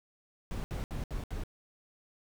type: noise bursts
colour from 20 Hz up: brown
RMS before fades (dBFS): -36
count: 5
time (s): 0.51-1.436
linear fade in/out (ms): 0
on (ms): 130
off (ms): 69
effects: none